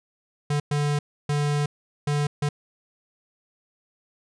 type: tone bursts at uneven times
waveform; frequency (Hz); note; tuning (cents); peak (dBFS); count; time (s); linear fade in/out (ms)
square; 146.2; D3; -7; -22; 5; 0.5-0.6 / 0.71-0.99 / 1.29-1.66 / 2.07-2.27 / 2.42-2.49; 5
effects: resampled to 22050 Hz